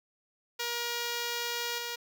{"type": "tone with level steps", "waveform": "5% pulse", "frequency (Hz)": 475.2, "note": "A#4", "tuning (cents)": 33, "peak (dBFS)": [-20, -23], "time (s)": [0.59, 1.96], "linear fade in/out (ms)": 10, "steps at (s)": 1.78, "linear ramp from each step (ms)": 5, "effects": []}